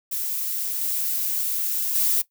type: noise with level steps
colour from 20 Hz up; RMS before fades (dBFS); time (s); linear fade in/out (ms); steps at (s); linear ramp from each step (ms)
violet; -27 / -25 / -21; 0.11-2.22; 10; 0.81 / 1.95; 2
effects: noise-tail reverb RT60 0.1 s tail -17 dB re dry